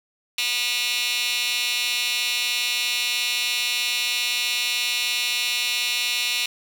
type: tone with high-pass filter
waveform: 15% pulse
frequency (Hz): 243.1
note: B3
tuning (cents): -27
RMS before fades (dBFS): -24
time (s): 0.38-6.46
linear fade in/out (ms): 2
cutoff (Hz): 3100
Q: 3.7
effects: none